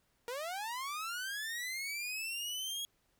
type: linear sweep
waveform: sawtooth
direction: up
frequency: 462.2 to 3322 Hz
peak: -34 dBFS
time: 0.28-2.85 s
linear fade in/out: 0 ms
effects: pink hiss -75 dBFS RMS until 3.19 s